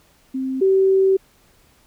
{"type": "tone pair in turn", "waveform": "sine", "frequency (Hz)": [263, 384], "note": ["C4", "G4"], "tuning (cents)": [9, -36], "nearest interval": "perfect fifth", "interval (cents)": 655, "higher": "second", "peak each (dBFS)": [-21, -12], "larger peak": "second", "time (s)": [[0.34, 0.61], [0.61, 1.17]], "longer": "second", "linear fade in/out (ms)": 10, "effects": ["pink hiss -56 dBFS RMS until 1.86 s"]}